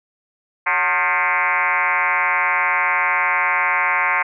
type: tone with frequency modulation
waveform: sine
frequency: 1568 Hz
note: G6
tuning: in tune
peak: -15 dBFS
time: 0.66-4.23 s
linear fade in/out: 10 ms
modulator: 167 Hz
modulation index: 4.5
effects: none